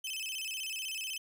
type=tone with vibrato; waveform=sawtooth; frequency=2827 Hz; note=F7; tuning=20 cents sharp; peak=-33 dBFS; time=0.04-1.18 s; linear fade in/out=5 ms; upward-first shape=square; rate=16 Hz; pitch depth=150 cents each way; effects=none